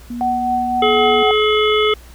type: tone with pitch glide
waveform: sine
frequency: 240 to 241.7 Hz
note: B3 to B3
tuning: -49 to -37 cents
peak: -23 dBFS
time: 0.1-1.23 s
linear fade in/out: 5 ms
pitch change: +12 cents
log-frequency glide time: 0.63-0.98 s
type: tone with tremolo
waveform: sine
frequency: 750 Hz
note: F#5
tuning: 23 cents sharp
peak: -14 dBFS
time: 0.21-1.31 s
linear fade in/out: 0 ms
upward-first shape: triangle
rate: 3.8 Hz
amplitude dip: 40%
type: harmonic tone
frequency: 426.7 Hz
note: G#4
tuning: 47 cents sharp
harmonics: 1 / 3 / 5 / 7 / 8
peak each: -14 / -19 / -21 / -22 / -23 dBFS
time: 0.82-1.94 s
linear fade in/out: 5 ms
effects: added 60 Hz sine -38 dBFS peak until 2.14 s + pink hiss -45 dBFS RMS until 2.14 s